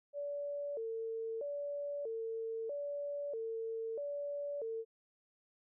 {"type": "tone with vibrato", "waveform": "sine", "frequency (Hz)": 509, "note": "C5", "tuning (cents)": -48, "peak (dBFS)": -37, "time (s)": [0.13, 4.85], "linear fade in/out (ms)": 50, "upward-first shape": "square", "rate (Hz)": 0.78, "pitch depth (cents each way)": 210, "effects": []}